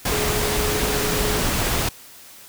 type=tone in noise; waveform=sine; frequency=421.1 Hz; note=G#4; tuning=24 cents sharp; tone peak=-26 dBFS; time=0.1-1.39 s; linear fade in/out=5 ms; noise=pink; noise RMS=-22 dBFS; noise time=0.05-1.89 s; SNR=-7 dB; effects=white hiss -44 dBFS RMS until 2.48 s